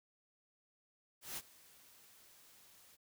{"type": "noise with ADSR envelope", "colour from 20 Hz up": "white", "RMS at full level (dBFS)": -42, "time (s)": [1.21, 2.97], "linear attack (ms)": 160, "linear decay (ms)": 43, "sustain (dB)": -21, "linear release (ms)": 28, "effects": []}